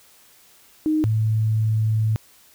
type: tone pair in turn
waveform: sine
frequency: 310 / 109.6 Hz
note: D#4 / A2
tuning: -6 / -6 cents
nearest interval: octave + tritone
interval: 1800 cents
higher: first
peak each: -17 dBFS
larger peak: neither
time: 0.86-1.04 / 1.04-2.16 s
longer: second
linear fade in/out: 0 ms
effects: white hiss -53 dBFS RMS until 2.54 s

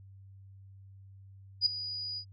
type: tone with ADSR envelope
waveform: sine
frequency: 4914 Hz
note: D#8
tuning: 22 cents flat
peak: -20 dBFS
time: 1.61-2.25 s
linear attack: 51 ms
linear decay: 5 ms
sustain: -15 dB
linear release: 76 ms
effects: added 97 Hz sine -50 dBFS peak until 2.32 s

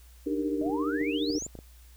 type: chord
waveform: sine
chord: Eb major seventh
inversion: third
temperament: equal with one note detuned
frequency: 296.6 / 311.1 / 392 / 466.2 Hz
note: D4 / Eb4 / G4 / Bb4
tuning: +17 / 0 / 0 / 0 cents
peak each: -29 / -35 / -34 / -34 dBFS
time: 0.26-1.39 s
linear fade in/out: 10 ms
type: exponential sweep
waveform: sine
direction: up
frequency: 590 to 7459 Hz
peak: -34 dBFS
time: 0.61-1.47 s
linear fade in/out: 10 ms
type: clicks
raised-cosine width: 2 ms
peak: -29 dBFS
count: 10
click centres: 0.614 / 0.665 / 0.698 / 1.013 / 1.303 / 1.354 / 1.423 / 1.465 / 1.553 / 1.589 s
effects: added 60 Hz sine -50 dBFS peak until 1.96 s + white hiss -60 dBFS RMS until 1.96 s

